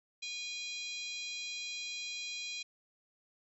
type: harmonic tone with a mistuned harmonic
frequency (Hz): 817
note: G#5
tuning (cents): -29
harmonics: 3 / 4 / 5 / 6 / 7 / 8 / 9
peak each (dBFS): -42 / -47 / -43 / -53 / -50 / -54 / -53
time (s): 0.22-2.63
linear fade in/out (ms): 10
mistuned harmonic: 5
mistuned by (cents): -20
effects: none